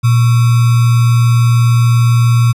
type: tone with sample-and-hold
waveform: sine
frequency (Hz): 118.5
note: A#2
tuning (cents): +29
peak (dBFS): -6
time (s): 0.03-2.53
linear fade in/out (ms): 20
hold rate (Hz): 1225
effects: resampled to 32000 Hz